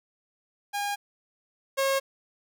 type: tone pair in turn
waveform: sawtooth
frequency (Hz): 813 / 542.6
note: G#5 / C#5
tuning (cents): -37 / -37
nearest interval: perfect fifth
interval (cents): 700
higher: first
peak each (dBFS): -24 / -19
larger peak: second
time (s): 0.73-0.96 / 1.77-2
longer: neither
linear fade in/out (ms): 20
effects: none